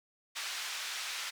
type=band-pass noise; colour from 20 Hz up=white; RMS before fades=-39 dBFS; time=0.35-1.31 s; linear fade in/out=20 ms; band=1200 to 4800 Hz; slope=12 dB/octave; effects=none